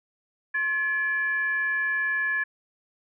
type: tone with frequency modulation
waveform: sine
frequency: 1709 Hz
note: G#6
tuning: 49 cents sharp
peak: -23 dBFS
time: 0.54-2.44 s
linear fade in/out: 10 ms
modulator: 643 Hz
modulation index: 0.35
effects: none